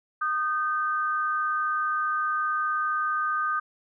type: tone pair together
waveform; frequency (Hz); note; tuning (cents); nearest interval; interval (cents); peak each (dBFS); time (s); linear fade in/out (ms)
sine; 1228 / 1547.2; D#6 / G6; -23 / -23; major third; 400; -25 / -29; 0.21-3.6; 10
effects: none